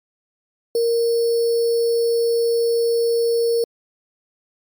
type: tone with sample-and-hold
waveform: sine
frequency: 466.2 Hz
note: A#4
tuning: in tune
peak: -15 dBFS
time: 0.75-3.64 s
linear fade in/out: 2 ms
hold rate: 4900 Hz
effects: MP3 96 kbps